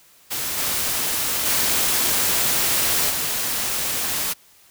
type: noise with level steps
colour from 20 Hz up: white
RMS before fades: -26 / -23 / -20 / -24 dBFS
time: 0.3-4.34 s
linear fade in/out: 20 ms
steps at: 0.57 / 1.45 / 3.09 s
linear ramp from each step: 20 ms
effects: white hiss -53 dBFS RMS until 4.7 s